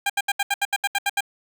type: tone bursts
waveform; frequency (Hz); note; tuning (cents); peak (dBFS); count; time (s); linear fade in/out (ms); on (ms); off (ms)
15% pulse; 802; G5; +39; -13; 11; 0.06-1.207; 5; 37; 74
effects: none